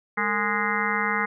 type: harmonic tone with a mistuned harmonic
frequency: 207.7 Hz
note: G#3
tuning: in tune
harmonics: 1 / 2 / 4 / 5 / 6 / 7 / 8 / 9 / 10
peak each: -32 / -33 / -31 / -32 / -29 / -31 / -33 / -30 / -29 dBFS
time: 0.17-1.26 s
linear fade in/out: 10 ms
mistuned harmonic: 2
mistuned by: +150 cents
effects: none